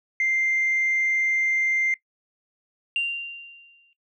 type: tone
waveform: sine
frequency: 2093 Hz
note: C7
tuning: in tune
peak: -19 dBFS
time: 0.2-1.94 s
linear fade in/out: 2 ms
type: tone with exponential decay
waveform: sine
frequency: 2777 Hz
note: F7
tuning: 10 cents flat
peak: -18 dBFS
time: 2.96-3.93 s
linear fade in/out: 1 ms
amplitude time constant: 210 ms
effects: noise-tail reverb RT60 0.1 s tail -18 dB re dry + tanh soft clip ceiling -16 dBFS